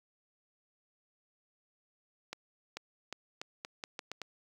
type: accelerating click train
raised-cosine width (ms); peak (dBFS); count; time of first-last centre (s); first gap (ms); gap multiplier
0.2; -22; 9; 2.33-4.217; 440; 0.81
effects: high-pass 200 Hz 12 dB/octave + 9-bit